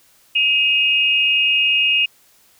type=tone pair together; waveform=sine; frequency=2532 / 2837 Hz; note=D#7 / F7; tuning=+30 / +27 cents; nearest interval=major second; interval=197 cents; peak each=-16 dBFS; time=0.35-2.06 s; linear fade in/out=10 ms; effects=white hiss -54 dBFS RMS until 2.59 s